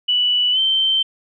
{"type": "tone with pitch glide", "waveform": "sine", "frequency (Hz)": [2960, 3111], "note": ["F#7", "G7"], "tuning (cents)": [0, -14], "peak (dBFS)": -14, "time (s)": [0.08, 1.03], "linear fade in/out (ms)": 10, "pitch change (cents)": 86, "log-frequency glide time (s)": [0.52, 0.59], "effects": []}